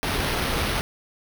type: noise with sample-and-hold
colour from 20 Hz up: pink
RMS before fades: -25 dBFS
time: 0.03-0.81 s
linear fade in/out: 0 ms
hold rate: 7350 Hz
effects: none